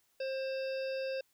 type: harmonic tone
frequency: 531 Hz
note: C5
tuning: 25 cents sharp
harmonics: 1 / 3 / 5 / 7 / 9 / 10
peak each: -34 / -48 / -46 / -55 / -51 / -55 dBFS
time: 0.2-1.21 s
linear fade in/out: 5 ms
effects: white hiss -73 dBFS RMS until 1.33 s